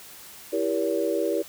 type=chord; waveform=sine; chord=E diminished seventh; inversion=none; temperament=just; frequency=329.6 / 395.6 / 474.7 / 569.6 Hz; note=E4 / G4 / Bb4 / Db5; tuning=0 / +16 / +31 / +47 cents; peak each=-28 dBFS; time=0.52-1.43 s; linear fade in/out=20 ms; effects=white hiss -45 dBFS RMS until 1.48 s